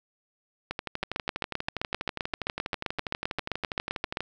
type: two click trains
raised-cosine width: 0.3 ms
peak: -12 / -15 dBFS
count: 25 / 44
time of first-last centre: 1.03-4.171 / 0.71-4.206 s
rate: 7.64 / 12.3 Hz
effects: none